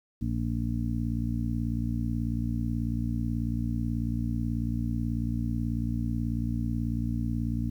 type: harmonic tone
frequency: 58.27 Hz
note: A#1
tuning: in tune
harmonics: 1 / 2 / 3 / 4 / 5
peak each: -32 / -31 / -39 / -32 / -37 dBFS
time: 0.21-7.7 s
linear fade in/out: 10 ms
effects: 10-bit